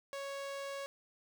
sawtooth tone with notch filter, 554.4 Hz, C#5, in tune, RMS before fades -42 dBFS, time 0.13-0.86 s, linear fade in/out 0 ms, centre 12000 Hz, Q 1.2, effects none

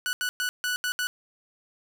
sawtooth tone bursts at uneven times, 1480 Hz, F#6, in tune, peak -22 dBFS, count 6, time 0.06-0.13 / 0.21-0.29 / 0.4-0.49 / 0.64-0.76 / 0.84-0.92 / 0.99-1.07 s, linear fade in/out 0 ms, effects none

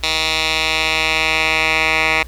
10% pulse tone with band-pass filter sweep, 158.4 Hz, D#3, 31 cents sharp, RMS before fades -17 dBFS, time 0.03-2.23 s, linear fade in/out 5 ms, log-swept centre 3600 to 2200 Hz, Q 2.1, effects added 60 Hz sine -32 dBFS peak until 2.27 s + pink hiss -45 dBFS RMS until 2.27 s

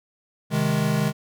square chord, Ab major, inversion first, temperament equal, 130.81 / 155.56 / 207.7 Hz, C3 / Eb3 / Ab3, 0 / 0 / 0 cents, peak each -27 / -24 / -25 dBFS, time 0.5-1.13 s, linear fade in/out 50 ms, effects none

